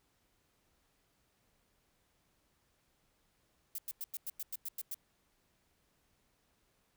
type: noise bursts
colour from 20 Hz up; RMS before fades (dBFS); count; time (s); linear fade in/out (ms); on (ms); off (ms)
violet; -40; 10; 3.75-4.944; 2; 33; 96
effects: pink hiss -75 dBFS RMS until 6.96 s